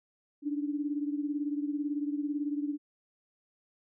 sine beating tone pair, 288.5 / 306.5 Hz, D4 / D#4, -31 / -26 cents, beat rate 18 Hz, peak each -31 / -36 dBFS, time 0.42-2.78 s, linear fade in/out 50 ms, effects none

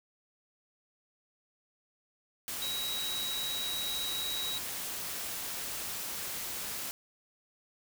sine tone in noise, 3849 Hz, B7, 45 cents flat, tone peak -34 dBFS, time 2.62-4.58 s, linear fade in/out 0 ms, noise white, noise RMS -38 dBFS, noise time 2.48-6.91 s, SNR +1 dB, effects none

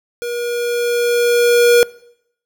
square tone with level ramp, 478.5 Hz, A#4, 45 cents sharp, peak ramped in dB -22 to -8 dBFS, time 0.22-1.83 s, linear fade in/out 0 ms, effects noise-tail reverb RT60 0.7 s tail -22 dB re dry

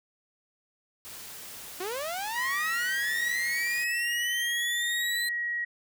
white noise, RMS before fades -43 dBFS, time 1.05-3.84 s, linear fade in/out 0 ms
sawtooth linear sweep, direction up, 347.1 to 4089 Hz, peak -28 dBFS, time 1.8-5.29 s, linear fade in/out 5 ms
sine tone, 1903 Hz, A#6, 35 cents sharp, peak -28 dBFS, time 2.35-5.65 s, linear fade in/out 10 ms
effects none

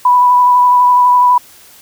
sine tone with vibrato, 987.8 Hz, B5, in tune, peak -5 dBFS, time 0.05-1.38 s, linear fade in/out 5 ms, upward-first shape sine, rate 12 Hz, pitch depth 15 cents each way, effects white hiss -41 dBFS RMS until 1.81 s

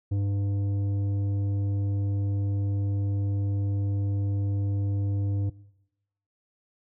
triangle tone with tanh clipping, 100 Hz, G2, 35 cents sharp, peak -25 dBFS, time 0.11-5.5 s, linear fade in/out 10 ms, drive 13 dB, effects noise-tail reverb RT60 0.9 s tail -22 dB re dry

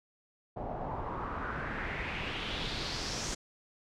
pink noise with low-pass filter sweep, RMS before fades -37 dBFS, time 0.56-3.35 s, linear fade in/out 10 ms, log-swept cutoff 660 to 6700 Hz, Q 3, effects none

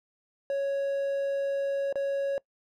triangle tone with dropouts, 554.4 Hz, C#5, in tune, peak -24 dBFS, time 0.5-2.38 s, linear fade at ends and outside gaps 1 ms, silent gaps 1.926-1.956 s, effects noise-tail reverb RT60 0.1 s tail -22 dB re dry

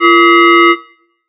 sine tone with frequency modulation, 466.2 Hz, A#4, in tune, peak -3 dBFS, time 0-0.76 s, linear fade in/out 50 ms, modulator 808 Hz, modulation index 2.2, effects noise-tail reverb RT60 0.7 s tail -20 dB re dry

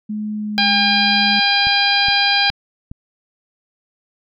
sine tone with pitch glide, 212.2 to 208.3 Hz, G#3 to G#3, +38 to +5 cents, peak -21 dBFS, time 0.09-1.4 s, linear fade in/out 10 ms, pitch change -33 cents, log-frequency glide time 0.34-0.74 s
harmonic tone, 805 Hz, G5, 46 cents sharp, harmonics 1 / 2 / 3 / 4 / 5 / 6, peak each -20 / -20 / -20 / -20 / -20 / -20 dBFS, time 0.58-2.5 s, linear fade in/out 0 ms
click train, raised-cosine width 5 ms, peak -19 dBFS, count 4, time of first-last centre 1.67-2.915 s, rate 2.41 Hz
effects none

